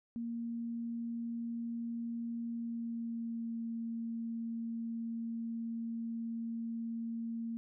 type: tone with pitch glide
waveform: sine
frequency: 233.1 to 229.6 Hz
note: A#3 to A#3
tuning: 0 to -26 cents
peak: -36 dBFS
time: 0.16-7.57 s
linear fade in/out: 0 ms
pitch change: -26 cents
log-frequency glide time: 2.49-3.6 s
effects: none